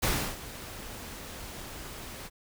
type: noise with ADSR envelope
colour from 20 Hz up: pink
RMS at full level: -26 dBFS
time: 0.02-2.3 s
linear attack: 16 ms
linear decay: 320 ms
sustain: -16 dB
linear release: 42 ms
effects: none